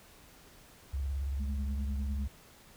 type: tone with vibrato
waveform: sine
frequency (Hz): 68.6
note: C#2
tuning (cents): -17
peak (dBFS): -31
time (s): 0.93-2.28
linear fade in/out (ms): 10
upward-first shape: square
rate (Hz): 18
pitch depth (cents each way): 100
type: tone with tremolo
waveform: sine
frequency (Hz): 209.7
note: G#3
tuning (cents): +17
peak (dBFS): -38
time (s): 1.39-2.27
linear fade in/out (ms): 20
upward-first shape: sine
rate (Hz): 10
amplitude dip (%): 65
effects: pink hiss -57 dBFS RMS until 2.76 s